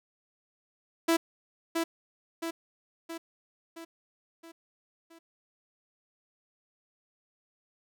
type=tone with echo; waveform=sawtooth; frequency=331 Hz; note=E4; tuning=7 cents sharp; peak=-18 dBFS; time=1.08-1.17 s; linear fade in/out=10 ms; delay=670 ms; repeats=6; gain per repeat=-5 dB; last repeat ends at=5.19 s; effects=none